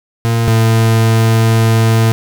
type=tone pair in turn; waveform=40% pulse; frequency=115.3 / 112.67 Hz; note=A#2 / A2; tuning=-19 / +42 cents; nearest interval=unison; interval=39 cents; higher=first; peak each=-10 / -7 dBFS; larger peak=second; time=0.25-0.48 / 0.48-2.12 s; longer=second; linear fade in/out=0 ms; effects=none